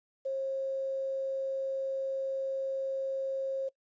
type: tone with quantisation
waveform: sine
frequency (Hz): 537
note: C5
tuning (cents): +45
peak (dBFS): -30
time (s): 0.25-3.69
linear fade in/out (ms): 10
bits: 10
effects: noise-tail reverb RT60 0.1 s tail -22 dB re dry + resampled to 16000 Hz